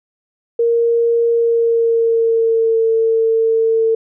sine tone with pitch glide, 466.2 to 450.3 Hz, A#4 to A4, 0 to +40 cents, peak -11 dBFS, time 0.59-3.95 s, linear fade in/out 5 ms, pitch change -60 cents, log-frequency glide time 1.29-2.84 s, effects none

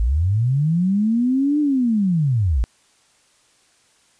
sine linear two-way sweep, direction up then down, 50.2 to 301.8 to 50.2 Hz, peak -15 dBFS, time 0-2.64 s, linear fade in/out 0 ms, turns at 1.6 s, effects white hiss -58 dBFS RMS until 4.19 s + resampled to 22050 Hz

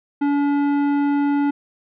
sine tone with tanh clipping, 285.8 Hz, D4, 47 cents flat, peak -18 dBFS, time 0.21-1.51 s, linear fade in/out 10 ms, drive 13 dB, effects none

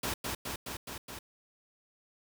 pink noise with echo, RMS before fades -34 dBFS, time 0.03-0.14 s, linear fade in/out 5 ms, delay 210 ms, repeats 5, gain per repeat -2 dB, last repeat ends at 1.19 s, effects none

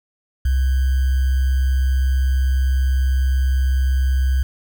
sine tone with sample-and-hold, 65.41 Hz, C2, in tune, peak -14 dBFS, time 0.45-4.43 s, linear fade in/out 5 ms, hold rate 1575 Hz, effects none

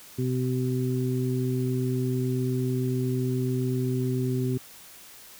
harmonic tone, 127.3 Hz, C3, 47 cents flat, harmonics 1 / 2 / 3, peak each -26 / -29 / -31 dBFS, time 0.18-4.58 s, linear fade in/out 10 ms, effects white hiss -48 dBFS RMS until 5.39 s

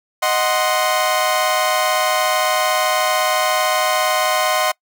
sawtooth chord, C diminished, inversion first, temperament equal, 622.3 / 740 / 1046.5 Hz, Eb5 / Gb5 / C6, 0 / 0 / 0 cents, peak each -16 dBFS, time 0.22-4.72 s, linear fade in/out 10 ms, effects noise-tail reverb RT60 0.1 s tail -25 dB re dry

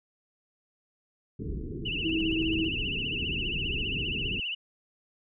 pink low-pass noise, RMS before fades -35 dBFS, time 1.39-4.4 s, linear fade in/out 5 ms, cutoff 440 Hz, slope 96 dB/octave
sine tone with vibrato, 2794 Hz, F7, in tune, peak -30 dBFS, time 1.85-4.55 s, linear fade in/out 10 ms, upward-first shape triangle, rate 15 Hz, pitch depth 140 cents each way
sine tone with tremolo, 322.9 Hz, E4, 36 cents flat, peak -26 dBFS, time 2.04-2.7 s, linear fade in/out 20 ms, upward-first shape square, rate 9.1 Hz, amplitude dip 25%
effects none

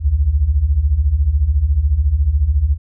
sine beating tone pair, 62 / 76 Hz, B1 / D#2, +7 / -40 cents, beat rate 14 Hz, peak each -17 / -13 dBFS, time 0-2.78 s, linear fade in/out 50 ms, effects none

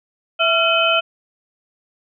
sine tone cluster, 659 / 1369 / 2547 / 3053 Hz, E5 / F6 / D#7 / G7, -1 / -35 / +40 / -46 cents, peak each -19 dBFS, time 0.39-1.01 s, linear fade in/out 20 ms, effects none

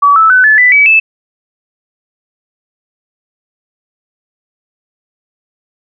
sine tone with pitch steps, 1142 / 1311.8 / 1506.9 / 1730.9 / 1988.3 / 2284 / 2624 Hz, D6 / E6 / F#6 / A6 / B6 / D7 / E7, -49 / -9 / +31 / -29 / +11 / -49 / -9 cents, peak -3 dBFS, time 0.02-1 s, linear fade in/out 10 ms, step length 140 ms, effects none

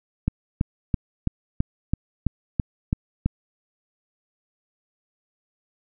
click train, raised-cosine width 5 ms, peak -8 dBFS, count 10, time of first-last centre 0.28-3.26 s, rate 3.02 Hz, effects none

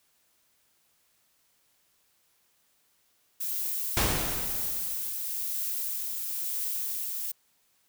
violet noise with tremolo, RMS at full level -31 dBFS, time 3.4-7.32 s, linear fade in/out 10 ms, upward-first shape triangle, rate 1 Hz, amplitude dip 30%
pink noise with exponential decay, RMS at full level -24 dBFS, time 3.97-5.22 s, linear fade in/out 0 ms, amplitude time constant 270 ms
effects white hiss -69 dBFS RMS until 7.88 s

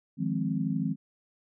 sine chord, F minor seventh, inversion third, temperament equal with one note detuned, 155.56 / 175.73 / 207.7 / 261.6 Hz, Eb3 / F3 / Ab3 / C4, 0 / +11 / 0 / 0 cents, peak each -32 dBFS, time 0.17-0.96 s, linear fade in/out 50 ms, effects none

